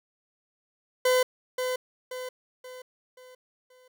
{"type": "tone with echo", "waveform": "40% pulse", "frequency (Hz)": 507, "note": "B4", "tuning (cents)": 45, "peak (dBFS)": -19, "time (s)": [1.05, 1.23], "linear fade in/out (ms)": 5, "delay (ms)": 530, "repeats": 5, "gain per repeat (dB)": -7, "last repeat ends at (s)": 3.88, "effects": []}